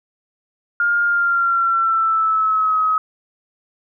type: tone with pitch glide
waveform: sine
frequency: 1411 to 1271.7 Hz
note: F6 to D#6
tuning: +17 to +37 cents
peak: -14 dBFS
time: 0.8-2.98 s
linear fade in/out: 2 ms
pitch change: -180 cents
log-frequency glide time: 1.05-2.78 s
effects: none